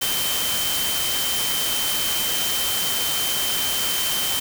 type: tone in noise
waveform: sine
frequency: 3103 Hz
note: G7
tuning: 18 cents flat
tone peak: -26 dBFS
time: 0.01-4.4 s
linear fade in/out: 10 ms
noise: white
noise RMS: -24 dBFS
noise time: 0.01-4.4 s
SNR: -5 dB
effects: none